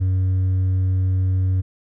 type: tone with hard clipping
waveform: triangle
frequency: 93.4 Hz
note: F#2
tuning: 17 cents sharp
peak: -15 dBFS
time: 0-1.62 s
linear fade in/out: 20 ms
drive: 1 dB
effects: none